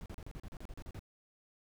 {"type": "noise bursts", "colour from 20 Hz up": "brown", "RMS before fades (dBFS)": -45, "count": 12, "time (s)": [0.01, 0.993], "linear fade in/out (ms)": 0, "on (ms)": 48, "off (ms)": 37, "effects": []}